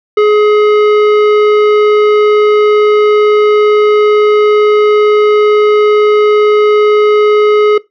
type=tone with tanh clipping; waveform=triangle; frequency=421.1 Hz; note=G#4; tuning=24 cents sharp; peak=-6 dBFS; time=0.17-7.78 s; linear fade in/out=5 ms; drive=17 dB; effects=noise-tail reverb RT60 0.2 s tail -20 dB re dry